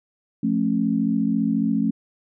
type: chord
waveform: sine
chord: F augmented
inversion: none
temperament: just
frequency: 174.61 / 218.3 / 272.8 Hz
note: F3 / A3 / C#4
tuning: 0 / -13 / -28 cents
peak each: -26 / -21 / -23 dBFS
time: 0.43-1.91 s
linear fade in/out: 5 ms
effects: none